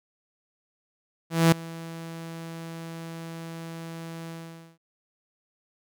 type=tone with ADSR envelope; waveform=sawtooth; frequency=165 Hz; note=E3; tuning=2 cents sharp; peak=-10 dBFS; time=1.3-4.78 s; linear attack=220 ms; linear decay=5 ms; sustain=-22 dB; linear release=480 ms; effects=none